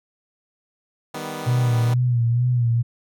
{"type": "chord", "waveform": "10% pulse", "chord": "Eb augmented", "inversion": "none", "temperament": "equal", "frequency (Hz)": [155.56, 196, 246.9], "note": ["Eb3", "G3", "B3"], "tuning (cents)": [0, 0, 0], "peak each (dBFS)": [-24, -27, -24], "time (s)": [1.14, 1.94], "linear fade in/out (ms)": 5}
{"type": "tone with vibrato", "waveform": "sine", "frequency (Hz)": 120.6, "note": "B2", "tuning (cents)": -41, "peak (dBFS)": -16, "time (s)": [1.46, 2.83], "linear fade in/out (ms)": 20, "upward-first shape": "sine", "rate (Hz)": 2.2, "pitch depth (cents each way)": 61}
{"effects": []}